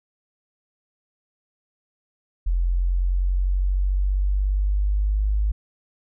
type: linear sweep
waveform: sine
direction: up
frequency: 43.33 to 51.91 Hz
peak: -18 dBFS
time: 2.46-5.52 s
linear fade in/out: 10 ms
effects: none